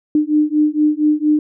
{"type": "beating tone pair", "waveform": "sine", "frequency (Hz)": [300, 304.3], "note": ["D4", "D#4"], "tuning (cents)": [37, -38], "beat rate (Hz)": 4.3, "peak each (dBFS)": -15, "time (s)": [0.15, 1.39], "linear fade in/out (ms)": 2, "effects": []}